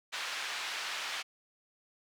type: band-pass noise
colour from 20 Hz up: pink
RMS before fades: -38 dBFS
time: 0.12-1.23 s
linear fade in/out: 20 ms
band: 1400 to 4500 Hz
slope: 12 dB/octave
effects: none